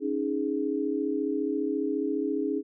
sine chord, C# suspended second, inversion none, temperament just, 277.2 / 311.8 / 415.8 Hz, C#4 / D#4 / G#4, 0 / +4 / +2 cents, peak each -30 dBFS, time 0-2.63 s, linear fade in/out 50 ms, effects none

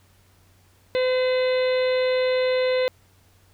harmonic tone with a mistuned harmonic, 510 Hz, C5, 44 cents flat, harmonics 1 / 2 / 3 / 4 / 5 / 6 / 7 / 8, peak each -19 / -36 / -37 / -32 / -38 / -42 / -36 / -37 dBFS, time 0.95-2.88 s, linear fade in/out 0 ms, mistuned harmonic 6, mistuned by -61 cents, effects added 93 Hz sine -57 dBFS peak until 3.53 s + pink hiss -60 dBFS RMS until 3.53 s

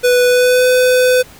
square tone with pitch glide, 493.9 to 504 Hz, B4 to B4, 0 to +35 cents, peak -9 dBFS, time 0.03-1.23 s, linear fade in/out 20 ms, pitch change +35 cents, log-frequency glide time 0.27-0.67 s, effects pink hiss -40 dBFS RMS until 1.39 s

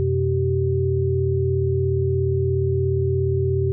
sine tone cluster, 90.5 / 127.5 / 386.2 Hz, F#2 / C3 / G4, -38 / -44 / -26 cents, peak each -22 dBFS, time 0-3.72 s, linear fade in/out 0 ms, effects none

